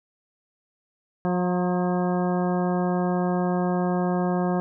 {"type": "harmonic tone with a mistuned harmonic", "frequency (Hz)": 179.3, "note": "F3", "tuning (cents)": 46, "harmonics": [1, 2, 3, 4, 5, 6, 7, 9], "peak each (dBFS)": [-23, -28, -31, -30, -36, -37, -40, -41], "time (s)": [1.25, 4.6], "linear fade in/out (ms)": 0, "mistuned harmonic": 5, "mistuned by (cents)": 46, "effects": []}